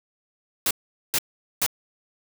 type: noise bursts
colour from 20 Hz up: white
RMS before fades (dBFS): -22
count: 3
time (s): 0.66-1.664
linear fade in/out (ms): 2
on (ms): 48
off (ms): 430
effects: none